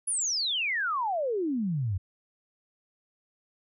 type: exponential sweep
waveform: sine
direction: down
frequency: 10548 to 87.31 Hz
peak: -26 dBFS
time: 0.07-1.98 s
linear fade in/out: 10 ms
effects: none